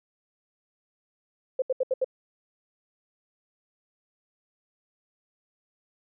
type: tone bursts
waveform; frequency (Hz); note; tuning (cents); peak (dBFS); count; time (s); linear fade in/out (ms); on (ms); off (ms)
sine; 519; C5; -14; -21; 5; 1.59-2.045; 5; 31; 75
effects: none